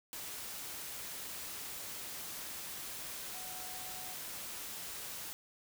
sine tone in noise, 740 Hz, F#5, in tune, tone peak -52 dBFS, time 3.34-4.14 s, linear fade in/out 0 ms, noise white, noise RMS -44 dBFS, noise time 0.13-5.33 s, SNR -11 dB, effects none

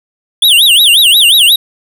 square tone with vibrato, 3280 Hz, G#7, 22 cents flat, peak -4 dBFS, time 0.42-1.56 s, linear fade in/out 5 ms, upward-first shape sine, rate 5.6 Hz, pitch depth 300 cents each way, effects none

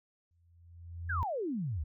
sine tone with exponential growth, 85.2 Hz, F2, 42 cents flat, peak -29 dBFS, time 0.31-1.23 s, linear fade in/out 0 ms, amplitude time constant 200 ms
sine exponential sweep, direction down, 1704 to 66.8 Hz, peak -32 dBFS, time 1.09-1.84 s, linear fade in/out 10 ms
effects none

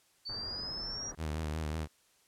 sine exponential sweep, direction up, 4500 to 5760 Hz, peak -37 dBFS, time 0.25-1.12 s, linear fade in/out 20 ms
pink low-pass noise, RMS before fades -47 dBFS, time 0.29-1.15 s, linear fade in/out 2 ms, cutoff 1800 Hz, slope 48 dB/octave
sawtooth tone with vibrato, 77.7 Hz, D#2, 2 cents flat, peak -30 dBFS, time 1.17-1.88 s, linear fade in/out 50 ms, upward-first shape triangle, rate 5.4 Hz, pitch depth 78 cents each way
effects white hiss -68 dBFS RMS until 2.27 s + low-pass 11000 Hz 12 dB/octave

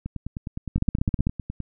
two click trains, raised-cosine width 5 ms, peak -18 / -9 dBFS, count 16 / 9, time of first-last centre 0.06-1.603 / 0.76-1.27 s, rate 9.72 / 15.7 Hz, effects none

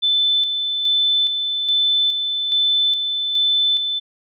sine tone with tremolo, 3520 Hz, A7, in tune, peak -14 dBFS, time 0.02-4 s, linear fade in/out 20 ms, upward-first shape square, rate 1.2 Hz, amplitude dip 45%, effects none

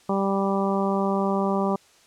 harmonic tone, 196 Hz, G3, in tune, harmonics 1 / 2 / 3 / 4 / 5 / 6, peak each -24 / -27 / -29 / -30 / -31 / -32 dBFS, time 0.09-1.76 s, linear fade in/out 5 ms, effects white hiss -56 dBFS RMS until 2.06 s + low-pass 8000 Hz 12 dB/octave

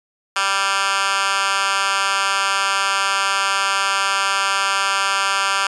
10% pulse tone with high-pass filter, 196 Hz, G3, in tune, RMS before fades -19 dBFS, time 0.36-5.67 s, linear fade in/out 2 ms, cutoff 1500 Hz, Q 1.9, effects resampled to 22050 Hz

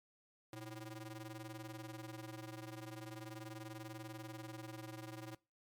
sawtooth ring-modulated tone, 220 Hz, A3, in tune, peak -40 dBFS, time 0.53-5.35 s, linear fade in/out 2 ms, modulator 99.8 Hz, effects noise-tail reverb RT60 0.3 s tail -23 dB re dry + MP3 96 kbps

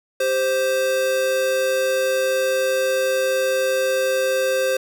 square tone pair together, 392 / 523 Hz, G4 / C5, 0 / -1 cents, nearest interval perfect fourth, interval 499 cents, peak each -28 / -19 dBFS, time 0.2-4.77 s, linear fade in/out 5 ms, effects none

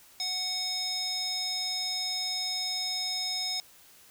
square tone with band-pass filter, 740 Hz, F#5, in tune, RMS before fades -32 dBFS, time 0.2-3.6 s, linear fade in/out 0 ms, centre 5000 Hz, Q 4.2, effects white hiss -56 dBFS RMS until 4.1 s

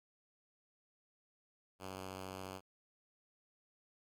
5% pulse tone, 94.5 Hz, F#2, 37 cents sharp, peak -33 dBFS, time 1.79-2.61 s, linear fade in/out 50 ms, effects MP3 96 kbps

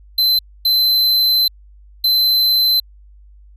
square tone bursts at uneven times, 4066 Hz, B7, 50 cents sharp, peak -12 dBFS, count 3, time 0.18-0.39 / 0.65-1.48 / 2.04-2.8 s, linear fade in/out 5 ms, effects added 50 Hz sine -41 dBFS peak until 3.56 s

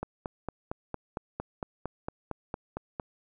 click train, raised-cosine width 1 ms, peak -19 dBFS, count 14, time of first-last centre 0.03-2.998 s, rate 4.38 Hz, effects none

